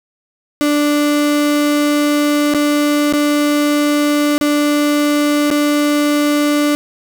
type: tone with dropouts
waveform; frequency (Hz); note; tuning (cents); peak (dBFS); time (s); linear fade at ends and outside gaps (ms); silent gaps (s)
35% pulse; 293.7; D4; 0; -10; 0.61-6.75; 0; 2.538-2.547 / 3.126-3.136 / 4.38-4.411 / 5.503-5.512
effects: none